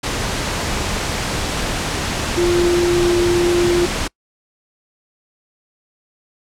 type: tone in noise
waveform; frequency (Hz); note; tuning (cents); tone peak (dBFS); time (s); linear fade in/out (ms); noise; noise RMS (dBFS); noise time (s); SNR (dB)
sine; 349.2; F4; 0; -13; 2.37-3.86; 10; pink; -21; 0.03-4.08; +5
effects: noise-tail reverb RT60 0.1 s tail -26 dB re dry + low-pass 8000 Hz 12 dB/octave